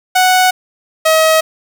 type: tone pair in turn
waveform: sawtooth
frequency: 740 / 636.7 Hz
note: F#5 / D#5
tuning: 0 / +40 cents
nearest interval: minor third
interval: 260 cents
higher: first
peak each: -4 dBFS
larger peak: neither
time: 0.15-0.51 / 1.05-1.41 s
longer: neither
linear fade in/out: 10 ms
effects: 7-bit